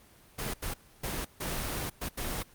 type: noise bursts at uneven times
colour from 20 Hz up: pink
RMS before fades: -34 dBFS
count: 6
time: 0.38-0.54 / 0.62-0.74 / 1.03-1.25 / 1.4-1.9 / 2.01-2.09 / 2.17-2.43 s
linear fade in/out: 10 ms
effects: pink hiss -58 dBFS RMS until 2.54 s + Opus 24 kbps